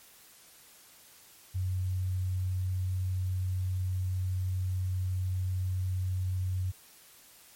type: tone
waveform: sine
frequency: 92.5 Hz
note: F#2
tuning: in tune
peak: -28 dBFS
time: 1.54-6.72 s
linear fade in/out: 20 ms
effects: white hiss -56 dBFS RMS until 7.55 s + MP3 64 kbps